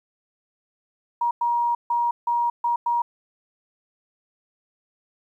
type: tone bursts at uneven times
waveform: sine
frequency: 949 Hz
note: A#5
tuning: 31 cents sharp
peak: -19 dBFS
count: 6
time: 1.21-1.31 / 1.41-1.75 / 1.9-2.11 / 2.27-2.5 / 2.64-2.76 / 2.86-3.02 s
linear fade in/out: 5 ms
effects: 10-bit